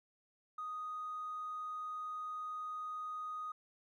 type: tone with tanh clipping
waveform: triangle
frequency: 1244.5 Hz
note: D#6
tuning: in tune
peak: -39 dBFS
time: 0.58-3.52 s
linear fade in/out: 5 ms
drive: 1 dB
effects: none